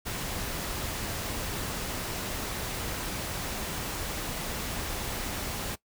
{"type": "noise", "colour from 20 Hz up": "pink", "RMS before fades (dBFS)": -34, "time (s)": [0.05, 5.76], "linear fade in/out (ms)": 20, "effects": ["noise-tail reverb RT60 0.1 s tail -19 dB re dry"]}